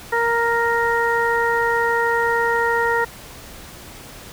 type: harmonic tone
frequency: 466.2 Hz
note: A#4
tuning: in tune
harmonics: 1 / 2 / 3 / 4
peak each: -21 / -21 / -24 / -22 dBFS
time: 0.12-3.05 s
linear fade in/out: 10 ms
effects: pink hiss -39 dBFS RMS until 4.32 s